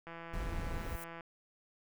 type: click train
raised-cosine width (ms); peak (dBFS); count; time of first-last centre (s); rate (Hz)
0.5; -32; 191; 0.07-1.208; 167
type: noise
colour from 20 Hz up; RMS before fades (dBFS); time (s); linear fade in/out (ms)
brown; -38; 0.33-0.96; 10
type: noise with exponential growth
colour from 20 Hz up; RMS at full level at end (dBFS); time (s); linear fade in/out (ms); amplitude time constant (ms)
violet; -46; 0.53-1.04; 2; 110
effects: none